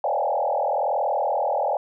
sine tone with frequency modulation, 698.5 Hz, F5, in tune, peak -20 dBFS, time 0.04-1.77 s, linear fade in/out 2 ms, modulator 41 Hz, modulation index 4, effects none

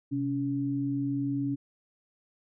sine tone pair together, 130.41 / 281 Hz, C3 / C#4, -5 / +24 cents, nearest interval octave + minor second, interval 1329 cents, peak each -33 / -28 dBFS, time 0.11-1.56 s, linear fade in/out 20 ms, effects none

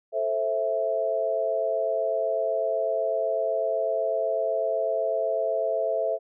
sine chord, A minor, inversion none, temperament just, 440 / 528 / 660 Hz, A4 / C5 / E5, 0 / +16 / +2 cents, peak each -30 / -29 / -25 dBFS, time 0.12-6.19 s, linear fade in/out 50 ms, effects none

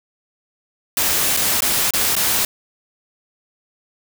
white noise with dropouts, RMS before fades -18 dBFS, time 0.97-2.45 s, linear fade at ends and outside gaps 2 ms, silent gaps 1.367-1.371 / 1.606-1.621 / 1.907-1.936 / 2.154-2.164 s, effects none

